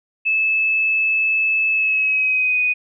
sine tone with pitch glide, 2611 to 2489 Hz, E7 to D#7, -17 to 0 cents, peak -15 dBFS, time 0.25-2.74 s, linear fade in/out 20 ms, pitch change -83 cents, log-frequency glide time 1.7-2.62 s, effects none

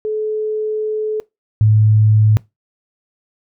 sine tone pair in turn, 430.3 / 107.58 Hz, A4 / A2, -39 / -39 cents, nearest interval 2 octaves, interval 2400 cents, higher first, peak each -17 / -8 dBFS, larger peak second, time 0.05-1.2 / 1.61-2.37 s, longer first, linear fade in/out 0 ms, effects noise-tail reverb RT60 0.2 s tail -22 dB re dry

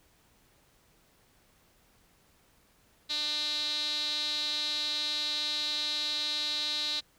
sawtooth tone with band-pass filter, 299.2 Hz, D4, 32 cents sharp, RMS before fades -32 dBFS, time 3.09-7.01 s, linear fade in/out 20 ms, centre 4000 Hz, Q 9.3, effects pink hiss -65 dBFS RMS until 7.18 s

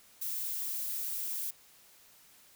violet noise, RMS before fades -36 dBFS, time 0.21-1.51 s, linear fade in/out 10 ms, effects white hiss -60 dBFS RMS until 2.55 s

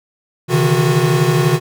square tone cluster, 132.2 / 148.3 / 160.5 / 363.1 Hz, C3 / D3 / E3 / F#4, +18 / +17 / -46 / -33 cents, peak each -18 dBFS, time 0.48-1.6 s, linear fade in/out 50 ms, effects none

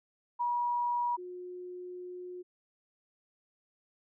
sine tone pair in turn, 963 / 360.3 Hz, B5 / F#4, -44 / -46 cents, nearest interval octave + perfect fourth, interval 1702 cents, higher first, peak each -28 / -40 dBFS, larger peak first, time 0.39-1.17 / 1.17-2.43 s, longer second, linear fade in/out 20 ms, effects none

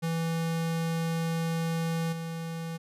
square tone with level steps, 164.81 Hz, E3, in tune, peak -28 / -34 dBFS, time 0.02-2.78 s, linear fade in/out 20 ms, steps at 2.12 s, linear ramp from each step 10 ms, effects resampled to 32000 Hz

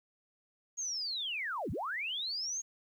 sine linear two-way sweep, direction down then up, 6670 to 61 to 6670 Hz, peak -34 dBFS, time 0.77-2.62 s, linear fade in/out 20 ms, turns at 1.71 s, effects 11-bit

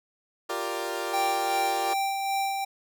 20% pulse chord, G minor seventh, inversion third, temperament equal, 349.2 / 392 / 466.2 / 587.3 Hz, F4 / G4 / Bb4 / D5, 0 / 0 / 0 / 0 cents, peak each -30 dBFS, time 0.49-1.94 s, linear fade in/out 10 ms
square tone with tremolo, 784 Hz, G5, in tune, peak -25 dBFS, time 1.13-2.65 s, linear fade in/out 10 ms, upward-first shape sine, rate 2.6 Hz, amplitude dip 35%
effects none

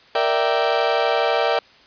35% pulse chord, E half-diminished seventh, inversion second, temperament equal with one note detuned, 466.2 / 587.3 / 659.3 / 777.2 Hz, Bb4 / D5 / E5 / G5, 0 / 0 / 0 / -15 cents, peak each -21 dBFS, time 0.15-1.59 s, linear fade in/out 2 ms, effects white hiss -50 dBFS RMS until 1.86 s + resampled to 11025 Hz

